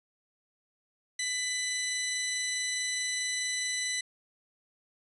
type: tone pair together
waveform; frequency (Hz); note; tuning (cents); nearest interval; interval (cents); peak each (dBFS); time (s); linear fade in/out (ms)
15% pulse; 1996.9 / 2983; B6 / F#7; +19 / +13; perfect fifth; 694; -24 / -34; 1.19-4.01; 5
effects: resampled to 24000 Hz